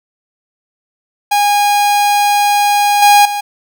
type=tone with level steps; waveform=45% pulse; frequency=820 Hz; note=G#5; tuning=22 cents flat; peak=-9 / -4 / -16 dBFS; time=1.31-3.41 s; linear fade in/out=10 ms; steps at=3.02 / 3.25 s; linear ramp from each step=5 ms; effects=none